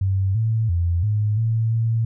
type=tone with pitch steps; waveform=sine; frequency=96.2 / 111.7 / 85.9 / 105.7 / 112.7 / 113.8 Hz; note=G2 / A2 / F2 / G#2 / A2 / A#2; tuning=-32 / +27 / -28 / +31 / +42 / -41 cents; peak=-17 dBFS; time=0.01-2.05 s; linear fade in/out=5 ms; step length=340 ms; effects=none